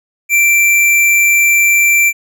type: tone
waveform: square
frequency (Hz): 2349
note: D7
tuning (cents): 0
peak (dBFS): -8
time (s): 0.29-2.13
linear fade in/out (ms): 50
effects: none